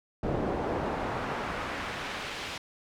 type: noise with band-pass filter sweep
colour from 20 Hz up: brown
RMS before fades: -33 dBFS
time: 0.23-2.58 s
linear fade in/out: 5 ms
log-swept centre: 470 to 3500 Hz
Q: 0.85
effects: none